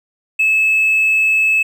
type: tone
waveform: triangle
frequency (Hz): 2600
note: E7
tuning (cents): -24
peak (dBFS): -8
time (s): 0.39-1.63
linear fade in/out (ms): 10
effects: tanh soft clip ceiling -7 dBFS